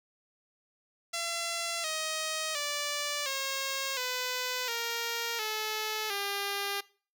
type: tone with pitch steps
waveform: 5% pulse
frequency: 678 / 629 / 583.5 / 541.2 / 502.1 / 465.8 / 432.1 / 400.8 Hz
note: E5 / D#5 / D5 / C#5 / B4 / A#4 / A4 / G4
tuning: +49 / +19 / -11 / -42 / +29 / -1 / -31 / +38 cents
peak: -20 dBFS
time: 1.13-6.81 s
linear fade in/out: 10 ms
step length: 710 ms
effects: noise-tail reverb RT60 0.4 s tail -21 dB re dry